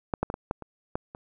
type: clicks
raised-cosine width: 1 ms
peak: -12 / -11 / -16 / -18 / -13 / -25 / -14 / -26 dBFS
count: 8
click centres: 0.138 / 0.23 / 0.301 / 0.341 / 0.511 / 0.623 / 0.955 / 1.149 s
effects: none